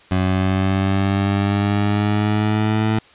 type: exponential sweep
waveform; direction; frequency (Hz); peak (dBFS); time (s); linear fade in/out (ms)
20% pulse; up; 92.4 to 110; -11; 0.11-2.99; 5
effects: white hiss -48 dBFS RMS until 3.14 s + resampled to 8000 Hz